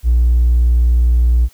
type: tone with hard clipping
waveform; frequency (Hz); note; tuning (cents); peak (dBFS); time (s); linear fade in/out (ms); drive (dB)
sine; 59.7; A#1; +42; -9; 0.03-1.49; 50; 1
effects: white hiss -50 dBFS RMS until 1.53 s